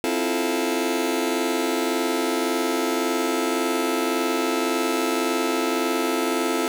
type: chord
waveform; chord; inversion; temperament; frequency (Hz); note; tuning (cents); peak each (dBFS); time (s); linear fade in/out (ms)
sawtooth; F major seventh; second; just; 261.9 / 327.4 / 349.2 / 436.5; C4 / E4 / F4 / A4; +2 / -12 / 0 / -14; -23; 0.04-6.68; 0
effects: none